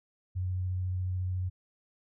sine tone with vibrato, 91.8 Hz, F#2, 13 cents flat, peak -29 dBFS, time 0.35-1.5 s, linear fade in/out 20 ms, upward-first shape sine, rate 14 Hz, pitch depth 12 cents each way, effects none

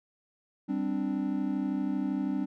triangle chord, G suspended fourth, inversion none, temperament just, 196 / 261.3 / 294 Hz, G3 / C4 / D4, 0 / -2 / +2 cents, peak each -31 / -30 / -30 dBFS, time 0.68-2.46 s, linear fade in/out 20 ms, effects none

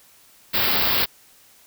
white band-stop noise, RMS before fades -20 dBFS, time 0.53-1.06 s, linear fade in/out 20 ms, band 5100 to 14000 Hz, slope 96 dB/octave, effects white hiss -53 dBFS RMS until 1.66 s

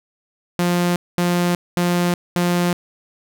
sawtooth tone bursts, 175.7 Hz, F3, 11 cents sharp, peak -12 dBFS, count 4, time 0.59-2.73 s, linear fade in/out 0 ms, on 370 ms, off 220 ms, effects none

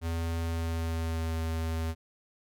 square tone with pitch glide, 83 to 81.29 Hz, E2 to E2, +12 to -24 cents, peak -30 dBFS, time 0.01-1.95 s, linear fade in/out 50 ms, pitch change -36 cents, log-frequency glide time 0.45-1.35 s, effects none

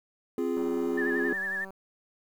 triangle chord, F minor, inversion second, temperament equal with one note detuned, 261.6 / 346.6 / 415.3 Hz, C4 / F4 / Ab4, 0 / -13 / 0 cents, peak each -29 dBFS, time 0.38-1.33 s, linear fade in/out 2 ms
click train, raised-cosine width 1 ms, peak -32 dBFS, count 219, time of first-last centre 0.57-1.705 s, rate 192 Hz
sine tone with vibrato, 1736 Hz, A6, 24 cents flat, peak -29 dBFS, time 0.97-1.65 s, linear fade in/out 10 ms, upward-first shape sine, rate 11 Hz, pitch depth 71 cents each way
effects 9-bit

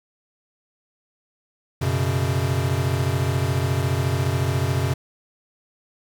square chord, F# suspended fourth, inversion none, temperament equal with one note detuned, 92.5 / 123.47 / 137.63 Hz, F#2 / B2 / C#3, 0 / 0 / -12 cents, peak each -25 dBFS, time 1.81-4.94 s, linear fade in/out 10 ms, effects 8-bit

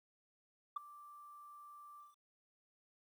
sine tone with ADSR envelope, 1174.7 Hz, D6, in tune, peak -32 dBFS, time 0.76-2.16 s, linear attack 8 ms, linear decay 10 ms, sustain -21 dB, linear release 160 ms, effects tanh soft clip ceiling -33 dBFS + 12-bit

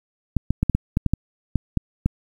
clicks, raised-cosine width 5 ms, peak -6 dBFS, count 11, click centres 0.367 / 0.506 / 0.63 / 0.697 / 0.75 / 0.971 / 1.063 / 1.136 / 1.557 / 1.773 / 2.06 s, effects 8-bit

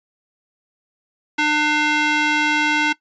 square tone with band-pass filter, 300 Hz, D4, 37 cents sharp, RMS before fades -18 dBFS, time 1.38-2.93 s, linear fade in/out 10 ms, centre 2100 Hz, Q 1.1, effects noise-tail reverb RT60 0.1 s tail -19 dB re dry + resampled to 16000 Hz

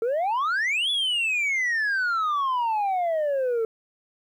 sine exponential two-way sweep, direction up then down, 440 to 3464 to 440 Hz, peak -19 dBFS, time 0.02-3.65 s, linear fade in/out 2 ms, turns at 0.9 s, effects tanh soft clip ceiling -21 dBFS + 10-bit

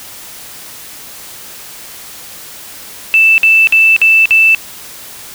sine tone bursts, 2648 Hz, E7, 7 cents sharp, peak -4 dBFS, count 5, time 3.14-4.548 s, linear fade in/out 0 ms, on 240 ms, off 52 ms, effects white hiss -31 dBFS RMS until 5.34 s

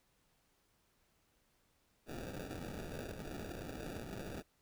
white noise with sample-and-hold, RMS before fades -45 dBFS, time 2.06-4.43 s, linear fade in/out 50 ms, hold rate 1050 Hz, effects pink hiss -75 dBFS RMS until 4.61 s

